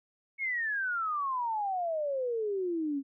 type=exponential sweep; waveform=sine; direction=down; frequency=2217 to 268.4 Hz; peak=-29 dBFS; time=0.38-3.03 s; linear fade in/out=50 ms; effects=none